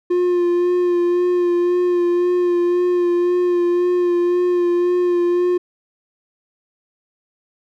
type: tone with vibrato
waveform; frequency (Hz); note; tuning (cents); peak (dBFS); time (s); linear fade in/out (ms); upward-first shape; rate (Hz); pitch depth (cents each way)
triangle; 353.2; F4; +20; -12; 0.1-5.58; 10; sine; 1.9; 21
effects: none